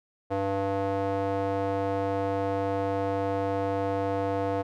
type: tone with band-pass filter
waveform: square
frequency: 98.2 Hz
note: G2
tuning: 4 cents sharp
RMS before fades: -28 dBFS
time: 0.3-4.63 s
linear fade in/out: 20 ms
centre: 600 Hz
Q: 1.9
effects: none